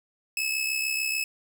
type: tone with amplitude modulation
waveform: sawtooth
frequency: 2592 Hz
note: E7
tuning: 30 cents flat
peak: -20 dBFS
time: 0.37-1.24 s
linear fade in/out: 2 ms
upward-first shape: sine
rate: 66.8 Hz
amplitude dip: 55%
effects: none